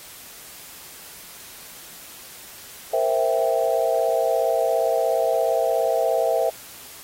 sine chord, C dominant seventh, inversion third, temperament equal, 466.2 / 523.3 / 659.3 / 784 Hz, Bb4 / C5 / E5 / G5, 0 / 0 / 0 / 0 cents, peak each -25 / -24 / -21 / -27 dBFS, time 2.93-6.5 s, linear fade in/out 5 ms, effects white hiss -42 dBFS RMS until 7.03 s + AAC 48 kbps

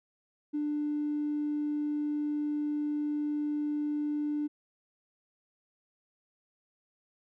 triangle tone with tanh clipping, 296.5 Hz, D4, 17 cents sharp, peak -28 dBFS, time 0.53-4.48 s, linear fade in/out 20 ms, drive 1 dB, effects none

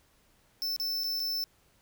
square tone with dropouts, 5300 Hz, E8, 9 cents sharp, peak -30 dBFS, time 0.62-1.44 s, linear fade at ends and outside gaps 0 ms, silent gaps 0.763-0.799 / 1.036-1.042 / 1.196-1.201 s, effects pink hiss -66 dBFS RMS until 1.81 s

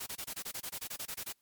white noise bursts, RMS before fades -40 dBFS, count 15, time 0-1.326 s, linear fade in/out 10 ms, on 66 ms, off 24 ms, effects white hiss -75 dBFS RMS until 1.41 s + MP3 96 kbps

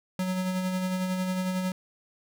square tone with tremolo, 185 Hz, F#3, in tune, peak -26 dBFS, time 0.19-1.72 s, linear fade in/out 2 ms, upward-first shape sine, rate 11 Hz, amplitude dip 35%, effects none

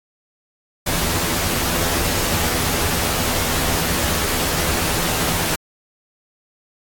pink noise with comb filter, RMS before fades -20 dBFS, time 0.86-5.56 s, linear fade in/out 10 ms, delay 12 ms, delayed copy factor +0.6, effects AAC 64 kbps

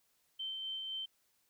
sine tone with tremolo, 3105 Hz, G7, 17 cents flat, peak -37 dBFS, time 0.39-1.06 s, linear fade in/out 10 ms, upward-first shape sine, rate 3.9 Hz, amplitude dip 25%, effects white hiss -75 dBFS RMS until 1.49 s

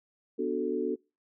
sine chord, B minor seventh, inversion none, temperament equal, 246.9 / 293.7 / 370 / 440 Hz, B3 / D4 / F#4 / A4, 0 / 0 / 0 / 0 cents, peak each -35 / -34 / -32 / -32 dBFS, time 0.38-0.96 s, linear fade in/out 20 ms, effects noise-tail reverb RT60 0.3 s tail -26 dB re dry

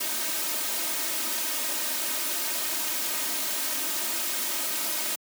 white noise with comb filter, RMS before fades -29 dBFS, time 0-5.16 s, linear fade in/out 10 ms, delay 3.2 ms, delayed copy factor +0.95, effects high-pass 200 Hz 12 dB/octave

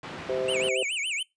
pink band-pass noise, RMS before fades -39 dBFS, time 0.03-0.69 s, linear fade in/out 2 ms, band 150 to 3000 Hz, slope 12 dB/octave
harmonic tone, 129.5 Hz, C3, 17 cents flat, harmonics 3 / 4 / 5, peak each -30 / -28 / -35 dBFS, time 0.29-0.83 s, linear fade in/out 2 ms
square tone with vibrato, 2600 Hz, E7, 24 cents flat, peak -28 dBFS, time 0.48-1.23 s, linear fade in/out 5 ms, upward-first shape sine, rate 7.1 Hz, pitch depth 290 cents each way
effects noise-tail reverb RT60 0.2 s tail -23 dB re dry + resampled to 22050 Hz

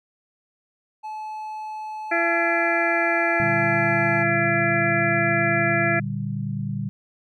triangle tone, 862 Hz, A5, 36 cents flat, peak -28 dBFS, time 1.03-4.24 s, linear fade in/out 20 ms
harmonic tone, 338.4 Hz, E4, 45 cents sharp, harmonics 1 / 2 / 4 / 5 / 6 / 7, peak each -27 / -24 / -29 / -24 / -27 / -27 dBFS, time 2.11-6 s, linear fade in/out 10 ms
sine chord, G minor, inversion first, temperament equal, 116.54 / 146.83 / 196 Hz, Bb2 / D3 / G3, 0 / 0 / 0 cents, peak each -29 dBFS, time 3.4-6.89 s, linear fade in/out 0 ms
effects none

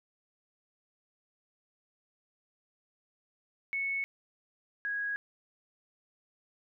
sine tone pair in turn, 2207 / 1653.4 Hz, C#7 / G#6, -8 / -8 cents, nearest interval perfect fourth, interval 500 cents, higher first, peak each -30 / -31 dBFS, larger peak first, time 3.73-4.04 / 4.85-5.16 s, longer neither, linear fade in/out 0 ms, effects none

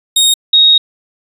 sawtooth / sine tone pair in turn, 3728 / 3756 Hz, A#7 / A#7, -1 / +12 cents, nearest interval unison, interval 13 cents, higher second, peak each -4 dBFS, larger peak neither, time 0.16-0.34 / 0.53-0.78 s, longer second, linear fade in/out 5 ms, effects resampled to 32000 Hz

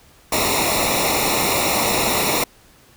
pink noise with comb filter, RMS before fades -19 dBFS, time 0.32-2.44 s, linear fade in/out 5 ms, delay 0.63 ms, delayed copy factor -0.85, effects pink hiss -51 dBFS RMS until 2.96 s

